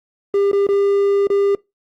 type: tone with dropouts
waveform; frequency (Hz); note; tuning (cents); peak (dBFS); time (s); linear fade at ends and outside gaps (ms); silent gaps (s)
triangle; 400; G4; +35; -11; 0.34-1.55; 2; 0.515-0.53 / 0.668-0.688 / 1.271-1.301
effects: noise-tail reverb RT60 0.2 s tail -22 dB re dry + Opus 24 kbps